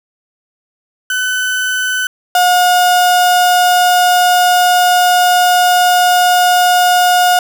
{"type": "tone pair in turn", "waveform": "35% pulse", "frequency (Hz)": [1507, 719.1], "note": ["F#6", "F#5"], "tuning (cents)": [31, -50], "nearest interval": "octave + minor second", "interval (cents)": 1281, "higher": "first", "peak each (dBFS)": [-12, -6], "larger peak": "second", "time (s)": [[1.1, 2.07], [2.35, 7.39]], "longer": "second", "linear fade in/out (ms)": 2, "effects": []}